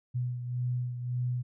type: beating tone pair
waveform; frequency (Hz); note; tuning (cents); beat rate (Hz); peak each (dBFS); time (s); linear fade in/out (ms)
sine; 123.47 / 125.27; B2 / B2; 0 / +25; 1.8; -30 / -38; 0.14-1.43; 20
effects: none